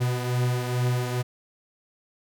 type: beating tone pair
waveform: 45% pulse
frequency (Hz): 123.47 / 125.77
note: B2 / B2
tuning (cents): 0 / +32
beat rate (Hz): 2.3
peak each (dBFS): -24 / -30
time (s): 0-1.23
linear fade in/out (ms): 20
effects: none